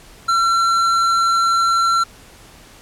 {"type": "tone with tanh clipping", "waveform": "sine", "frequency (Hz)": 1356, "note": "E6", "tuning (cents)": 49, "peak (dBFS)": -15, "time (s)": [0.28, 2.04], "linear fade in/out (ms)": 10, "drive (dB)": 12, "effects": ["pink hiss -44 dBFS RMS until 2.81 s", "low-pass 12000 Hz 12 dB/octave"]}